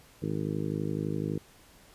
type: harmonic tone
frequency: 51.91 Hz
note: G#1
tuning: in tune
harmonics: 2 / 3 / 4 / 5 / 6 / 7 / 8 / 9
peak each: -39 / -33 / -37 / -40 / -36 / -40 / -40 / -42 dBFS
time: 0.22-1.38 s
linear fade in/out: 5 ms
effects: pink hiss -57 dBFS RMS until 1.94 s + resampled to 32000 Hz